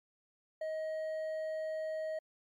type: tone with hard clipping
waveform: triangle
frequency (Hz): 630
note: D#5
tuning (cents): +21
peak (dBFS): -36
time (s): 0.61-2.19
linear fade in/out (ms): 5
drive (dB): 7
effects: MP3 96 kbps